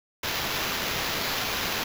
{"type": "noise with sample-and-hold", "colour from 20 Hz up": "white", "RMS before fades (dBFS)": -29, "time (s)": [0.23, 1.84], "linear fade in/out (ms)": 5, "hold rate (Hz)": 8820, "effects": []}